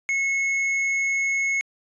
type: tone with tanh clipping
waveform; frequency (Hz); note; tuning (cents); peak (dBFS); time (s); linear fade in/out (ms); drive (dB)
sine; 2184; C#7; -26; -22; 0.09-1.61; 0; 7
effects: resampled to 22050 Hz